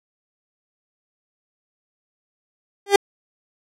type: tone with exponential growth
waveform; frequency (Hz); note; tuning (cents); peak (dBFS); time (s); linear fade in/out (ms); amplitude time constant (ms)
30% pulse; 401.2; G4; +40; -3; 2.86-2.96; 5; 20
effects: low-pass 10000 Hz 12 dB/octave